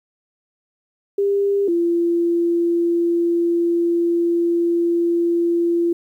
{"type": "tone pair in turn", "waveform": "sine", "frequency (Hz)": [400, 341.5], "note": ["G4", "F4"], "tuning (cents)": [35, -39], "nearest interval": "minor third", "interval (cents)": 274, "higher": "first", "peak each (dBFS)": -15, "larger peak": "neither", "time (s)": [[1.18, 1.68], [1.68, 5.93]], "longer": "second", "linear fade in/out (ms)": 5, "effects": ["9-bit"]}